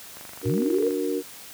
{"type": "click train", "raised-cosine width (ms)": 0.5, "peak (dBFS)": -27, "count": 19, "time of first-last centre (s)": [0.17, 0.908], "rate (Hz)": 24.4}
{"type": "chord", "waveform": "sine", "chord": "D augmented", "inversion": "none", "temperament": "equal", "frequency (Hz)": [293.7, 370, 466.2], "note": ["D4", "F#4", "A#4"], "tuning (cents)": [0, 0, 0], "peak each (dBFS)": -28, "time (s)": [0.42, 1.23], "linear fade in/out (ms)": 50}
{"type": "linear sweep", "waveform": "sine", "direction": "up", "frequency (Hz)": [93.2, 494.8], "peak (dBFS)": -23, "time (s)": [0.45, 0.89], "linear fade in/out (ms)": 10}
{"effects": ["white hiss -43 dBFS RMS until 1.53 s", "high-pass 60 Hz 12 dB/octave"]}